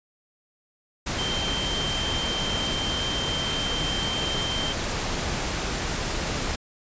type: tone in noise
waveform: sine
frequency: 3136 Hz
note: G7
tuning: in tune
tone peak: -28 dBFS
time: 1.18-4.73 s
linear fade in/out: 10 ms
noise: pink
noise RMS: -28 dBFS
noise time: 1.06-6.56 s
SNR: -3 dB
effects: resampled to 16000 Hz